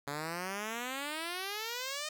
5% pulse exponential sweep, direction up, 140 to 622.3 Hz, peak -25 dBFS, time 0.07-2.09 s, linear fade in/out 5 ms, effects none

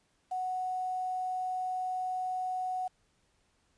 sine tone with quantisation, 740 Hz, F#5, in tune, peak -31 dBFS, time 0.31-2.88 s, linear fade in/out 10 ms, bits 9, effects pink hiss -72 dBFS RMS until 3.77 s + resampled to 22050 Hz

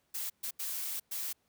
blue noise bursts at uneven times, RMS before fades -37 dBFS, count 4, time 0.14-0.3 / 0.43-0.51 / 0.59-1 / 1.11-1.33 s, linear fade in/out 10 ms, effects pink hiss -75 dBFS RMS until 1.48 s + high-pass 60 Hz 12 dB/octave

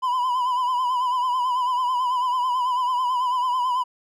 triangle tone with vibrato, 1000 Hz, B5, 21 cents sharp, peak -18 dBFS, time 0.02-3.84 s, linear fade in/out 20 ms, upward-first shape triangle, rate 9.1 Hz, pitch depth 73 cents each way, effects none

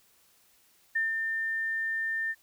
sine tone with ADSR envelope, 1800 Hz, A6, 39 cents sharp, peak -24 dBFS, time 0.95-2.35 s, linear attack 10 ms, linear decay 160 ms, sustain -4 dB, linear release 45 ms, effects white hiss -64 dBFS RMS until 2.42 s

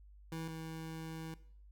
25% pulse tone pair in turn, 162.2 / 161.08 Hz, E3 / E3, -28 / -40 cents, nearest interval unison, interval 12 cents, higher first, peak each -36 / -39 dBFS, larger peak first, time 0.32-0.48 / 0.48-1.34 s, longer second, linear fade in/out 2 ms, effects noise-tail reverb RT60 0.6 s tail -18 dB re dry + added 50 Hz sine -55 dBFS peak until 1.71 s

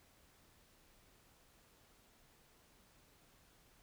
silence, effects pink hiss -68 dBFS RMS until 3.82 s

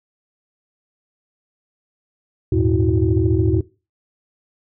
sine tone cluster, 79.9 / 101.5 / 115.1 / 324.2 / 370 Hz, D#2 / G#2 / A#2 / E4 / F#4, +47 / -39 / -22 / -29 / 0 cents, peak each -20 dBFS, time 2.52-3.61 s, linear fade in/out 5 ms, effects noise-tail reverb RT60 0.3 s tail -20 dB re dry + tanh soft clip ceiling -4 dBFS

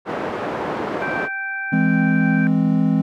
pink band-pass noise, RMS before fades -25 dBFS, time 0.05-1.29 s, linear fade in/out 50 ms, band 270 to 1200 Hz, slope 12 dB/octave
harmonic tone, 781 Hz, G5, 7 cents flat, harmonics 1 / 2 / 3, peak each -34 / -24 / -33 dBFS, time 1.02-2.47 s, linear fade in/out 0 ms
triangle chord, E augmented, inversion none, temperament equal, 164.81 / 207.7 / 261.6 Hz, E3 / G#3 / B#3, 0 / 0 / 0 cents, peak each -17 dBFS, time 1.72-3.02 s, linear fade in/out 10 ms
effects none

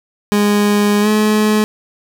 30% pulse tone with pitch glide, 206.3 to 213.3 Hz, G#3 to G#3, -11 to +46 cents, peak -8 dBFS, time 0.32-1.64 s, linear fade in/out 0 ms, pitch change +57 cents, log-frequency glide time 1.01-1.08 s, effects none

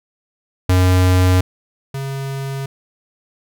square tone pair in turn, 91.7 / 136.33 Hz, F#2 / C#3, -15 / -28 cents, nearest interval perfect fifth, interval 687 cents, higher second, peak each -11 / -23 dBFS, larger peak first, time 0.69-1.41 / 1.94-2.66 s, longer neither, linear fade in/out 5 ms, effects none

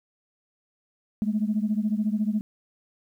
sine beating tone pair, 207.7 / 221.7 Hz, G#3 / A3, 0 / +13 cents, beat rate 14 Hz, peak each -24 / -26 dBFS, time 1.22-2.41 s, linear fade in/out 0 ms, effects tanh soft clip ceiling -15 dBFS + 10-bit

